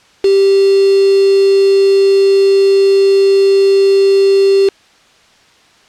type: tone with quantisation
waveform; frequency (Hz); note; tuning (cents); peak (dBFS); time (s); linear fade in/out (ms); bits
sine; 392; G4; 0; -6; 0.24-4.69; 5; 3
effects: white hiss -47 dBFS RMS until 5.88 s + low-pass 5000 Hz 12 dB/octave